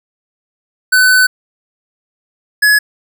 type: tone pair in turn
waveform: square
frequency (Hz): 1507 / 1691.6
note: F#6 / G#6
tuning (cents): +31 / +31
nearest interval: major second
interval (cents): 200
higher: second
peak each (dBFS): -7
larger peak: neither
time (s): 0.92-1.27 / 2.62-2.79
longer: first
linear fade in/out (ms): 10
effects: none